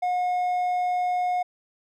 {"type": "tone with hard clipping", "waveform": "sine", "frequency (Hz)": 722, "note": "F#5", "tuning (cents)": -43, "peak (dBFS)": -23, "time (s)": [0.02, 1.43], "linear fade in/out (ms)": 10, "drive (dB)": 3, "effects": []}